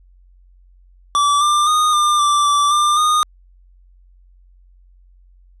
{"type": "tone with pitch steps", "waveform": "square", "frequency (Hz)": [1157, 1190, 1233, 1199, 1173, 1163, 1193, 1229], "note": ["D6", "D6", "D#6", "D6", "D6", "D6", "D6", "D#6"], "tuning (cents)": [-26, 22, -16, 36, -2, -17, 27, -22], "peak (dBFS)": -13, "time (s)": [1.15, 3.23], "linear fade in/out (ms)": 0, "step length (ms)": 260, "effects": ["added 45 Hz sine -46 dBFS peak until 5.6 s", "resampled to 24000 Hz"]}